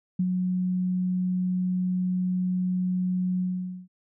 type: tone with ADSR envelope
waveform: sine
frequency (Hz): 182.7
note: F#3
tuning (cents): -22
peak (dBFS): -20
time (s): 0.19-3.88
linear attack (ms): 7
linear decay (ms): 57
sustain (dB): -3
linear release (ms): 480
effects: none